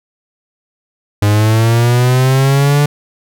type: linear sweep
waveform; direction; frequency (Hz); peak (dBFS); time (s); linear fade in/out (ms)
45% pulse; up; 102 to 146.83; -8; 1.22-2.86; 5
effects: none